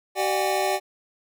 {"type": "tone cluster", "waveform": "square", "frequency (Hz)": [381.9, 597, 739, 813], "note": ["G4", "D5", "F#5", "G#5"], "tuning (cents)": [-45, 28, -2, -37], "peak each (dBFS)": -28, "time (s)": [0.15, 0.8], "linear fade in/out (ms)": 50, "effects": []}